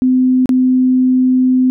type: tone with dropouts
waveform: sine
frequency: 255.8 Hz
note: C4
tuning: 39 cents flat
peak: -8 dBFS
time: 0.02-1.7 s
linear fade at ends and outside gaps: 0 ms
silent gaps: 0.458-0.492 s
effects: none